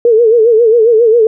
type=tone with vibrato; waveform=sine; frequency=456.1 Hz; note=A#4; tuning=38 cents flat; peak=-4 dBFS; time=0.05-1.27 s; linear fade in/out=2 ms; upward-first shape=sine; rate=7.4 Hz; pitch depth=100 cents each way; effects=none